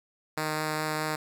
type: tone with vibrato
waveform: 5% pulse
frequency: 154.7 Hz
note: D#3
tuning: 10 cents flat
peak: -17 dBFS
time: 0.37-1.16 s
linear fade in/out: 5 ms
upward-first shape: triangle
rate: 4.8 Hz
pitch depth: 8 cents each way
effects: none